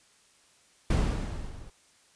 brown noise with level ramp, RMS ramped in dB -21 to -47 dBFS, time 0.9-1.7 s, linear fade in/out 5 ms, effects white hiss -62 dBFS RMS until 2.15 s + resampled to 22050 Hz

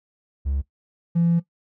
triangle tone pair in turn, 69.3 / 169.56 Hz, C#2 / E3, 0 / +49 cents, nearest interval octave + minor third, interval 1549 cents, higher second, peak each -19 / -12 dBFS, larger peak second, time 0.45-0.62 / 1.15-1.4 s, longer second, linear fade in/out 20 ms, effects noise-tail reverb RT60 0.1 s tail -17 dB re dry + tanh soft clip ceiling -13 dBFS

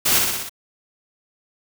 white noise with echo, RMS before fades -18 dBFS, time 0.05-0.19 s, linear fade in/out 10 ms, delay 61 ms, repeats 5, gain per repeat -3 dB, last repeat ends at 0.495 s, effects none

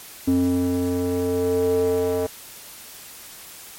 square tone with band-pass filter sweep, 89 Hz, F2, 33 cents sharp, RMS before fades -21 dBFS, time 0.27-2.27 s, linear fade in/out 10 ms, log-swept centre 290 to 520 Hz, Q 5, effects white hiss -41 dBFS RMS until 3.78 s + MP3 64 kbps

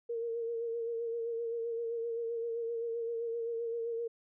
sine tone with vibrato, 463.1 Hz, A#4, 11 cents flat, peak -33 dBFS, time 0.09-4.08 s, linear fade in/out 10 ms, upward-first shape sine, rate 7.7 Hz, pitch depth 33 cents each way, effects none

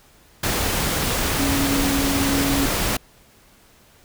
sine tone in noise, 277.2 Hz, C#4, in tune, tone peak -21 dBFS, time 1.39-2.66 s, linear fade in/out 5 ms, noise pink, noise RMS -22 dBFS, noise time 0.43-2.97 s, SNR -2 dB, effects pink hiss -53 dBFS RMS until 4.04 s

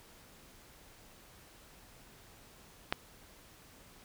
click, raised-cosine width 0.3 ms, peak -13 dBFS, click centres 2.925 s, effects pink hiss -58 dBFS RMS until 4.04 s

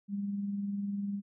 sine tone with tremolo, 200.9 Hz, G3, 43 cents sharp, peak -30 dBFS, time 0.08-1.22 s, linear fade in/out 50 ms, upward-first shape sine, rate 20 Hz, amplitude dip 40%, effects none

